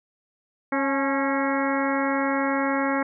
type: harmonic tone with a mistuned harmonic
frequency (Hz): 273.1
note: C#4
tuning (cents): -26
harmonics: 1 / 2 / 3 / 4 / 5 / 6 / 7 / 8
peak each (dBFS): -25 / -28 / -30 / -31 / -32 / -33 / -33 / -34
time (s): 0.72-3.03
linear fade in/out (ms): 5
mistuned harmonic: 3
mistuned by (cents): +50
effects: none